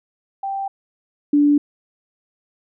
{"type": "tone pair in turn", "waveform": "sine", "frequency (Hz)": [784, 291.1], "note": ["G5", "D4"], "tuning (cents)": [0, -15], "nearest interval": "octave + perfect fourth", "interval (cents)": 1715, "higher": "first", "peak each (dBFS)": [-22, -11], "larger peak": "second", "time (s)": [[0.43, 0.68], [1.33, 1.58]], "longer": "neither", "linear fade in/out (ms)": 5, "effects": []}